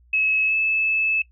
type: tone with pitch glide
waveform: sine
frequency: 2579 to 2610 Hz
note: E7 to E7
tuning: -39 to -18 cents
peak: -18 dBFS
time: 0.13-1.22 s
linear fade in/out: 5 ms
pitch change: +21 cents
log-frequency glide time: 0.46-0.54 s
effects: noise-tail reverb RT60 0.1 s tail -17 dB re dry + added 60 Hz sine -52 dBFS peak until 1.31 s